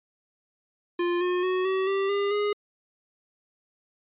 square tone with pitch steps, 349.2 / 359.2 / 369.5 / 380.1 / 391.1 / 402.3 / 413.8 Hz, F4 / F4 / F#4 / F#4 / G4 / G4 / G#4, 0 / +49 / -2 / +47 / -4 / +45 / -6 cents, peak -24 dBFS, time 0.99-2.53 s, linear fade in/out 5 ms, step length 220 ms, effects resampled to 8000 Hz

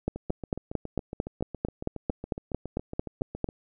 two click trains, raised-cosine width 2 ms, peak -22 / -13 dBFS, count 25 / 16, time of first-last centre 0.16-3.489 / 0.08-3.443 s, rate 7.21 / 4.46 Hz, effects none

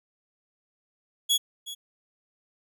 sawtooth tone with echo, 3355 Hz, G#7, 17 cents sharp, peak -17 dBFS, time 1.29-1.38 s, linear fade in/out 20 ms, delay 370 ms, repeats 1, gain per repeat -15 dB, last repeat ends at 1.75 s, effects none

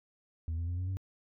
sine tone with pitch steps, 81.4 / 84.56 / 87.85 / 91.26 / 94.81 Hz, E2 / E2 / F2 / F#2 / F#2, -21 / +45 / +11 / -23 / +43 cents, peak -29 dBFS, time 0.48-0.97 s, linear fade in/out 0 ms, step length 98 ms, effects tanh soft clip ceiling -31 dBFS

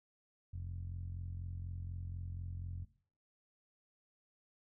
10% pulse tone with low-pass filter, 44.1 Hz, F1, 18 cents sharp, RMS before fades -43 dBFS, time 0.53-2.85 s, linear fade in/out 10 ms, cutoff 98 Hz, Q 3.1, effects noise-tail reverb RT60 0.5 s tail -18 dB re dry

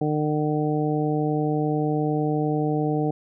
harmonic tone, 151.3 Hz, D#3, 48 cents flat, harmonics 1 / 2 / 3 / 4 / 5, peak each -25 / -25 / -27 / -34 / -30 dBFS, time 0.01-3.11 s, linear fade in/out 5 ms, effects none

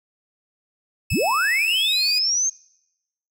sawtooth tone with pitch glide, 2604 to 2475 Hz, E7 to D#7, -22 to -10 cents, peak -22 dBFS, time 1.1-2.19 s, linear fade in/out 5 ms, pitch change -88 cents, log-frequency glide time 1.86-1.99 s
sine linear sweep, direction up, 33.08 to 6470 Hz, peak -18 dBFS, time 1.11-2.5 s, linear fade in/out 10 ms
effects noise-tail reverb RT60 0.9 s tail -25 dB re dry

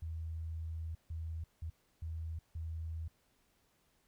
sine tone bursts at uneven times, 81 Hz, E2, 30 cents flat, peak -38 dBFS, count 5, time 0.02-0.95 / 1.1-1.44 / 1.62-1.7 / 2.02-2.39 / 2.55-3.08 s, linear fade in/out 5 ms, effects pink hiss -74 dBFS RMS until 4.07 s

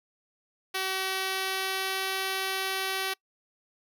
5% pulse tone with pitch glide, 380 to 382.6 Hz, F#4 to G4, +46 to -42 cents, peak -17 dBFS, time 0.74-3.14 s, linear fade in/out 10 ms, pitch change +12 cents, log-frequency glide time 0.88-2.13 s, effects noise-tail reverb RT60 0.1 s tail -25 dB re dry

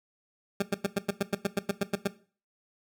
20% pulse tone bursts, 199.1 Hz, G3, 27 cents sharp, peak -19 dBFS, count 13, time 0.6-2.075 s, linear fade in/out 5 ms, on 23 ms, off 98 ms, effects noise-tail reverb RT60 0.4 s tail -17 dB re dry

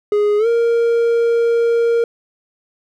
triangle tone with pitch glide, 415.3 to 466.2 Hz, G#4 to A#4, 0 to 0 cents, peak -10 dBFS, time 0.12-2.04 s, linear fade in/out 2 ms, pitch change +200 cents, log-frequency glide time 0.38-0.47 s, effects none

